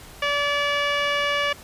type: tone with low-pass filter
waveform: 15% pulse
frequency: 576 Hz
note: D5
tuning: 34 cents flat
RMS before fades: -23 dBFS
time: 0.22-1.53 s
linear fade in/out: 5 ms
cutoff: 3400 Hz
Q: 3.5
effects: pink hiss -44 dBFS RMS until 1.63 s + resampled to 32000 Hz